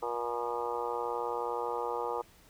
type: harmonic tone with a mistuned harmonic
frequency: 119.2 Hz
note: A#2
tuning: 39 cents sharp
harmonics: 3 / 4 / 5 / 6 / 7 / 8 / 9 / 10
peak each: -43 / -35 / -45 / -44 / -38 / -39 / -44 / -41 dBFS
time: 0.02-2.22 s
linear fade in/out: 10 ms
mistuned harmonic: 10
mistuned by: +36 cents
effects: pink hiss -60 dBFS RMS until 2.49 s